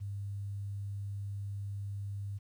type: tone with quantisation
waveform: sine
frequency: 100 Hz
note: G2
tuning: 35 cents sharp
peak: -36 dBFS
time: 0-2.39 s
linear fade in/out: 20 ms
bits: 11
effects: none